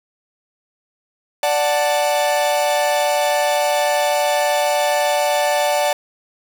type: chord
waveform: 45% pulse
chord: D major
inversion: none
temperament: equal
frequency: 587.3 / 740 / 880 Hz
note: D5 / F#5 / A5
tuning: 0 / 0 / 0 cents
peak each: -18 / -21 / -22 dBFS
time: 1.43-5.93 s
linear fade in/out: 2 ms
effects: none